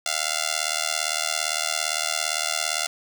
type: tone with amplitude modulation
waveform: 5% pulse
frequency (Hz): 695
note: F5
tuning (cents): -9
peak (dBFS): -8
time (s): 0.06-2.87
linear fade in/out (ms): 2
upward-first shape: sine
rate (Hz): 77.6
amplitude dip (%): 100
effects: none